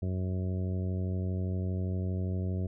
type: harmonic tone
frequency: 92.5 Hz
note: F#2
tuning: in tune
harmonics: 1 / 2 / 3 / 4 / 5 / 6 / 7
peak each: -30 / -36 / -44 / -43 / -48 / -50 / -49 dBFS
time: 0.02-2.67 s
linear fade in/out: 5 ms
effects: none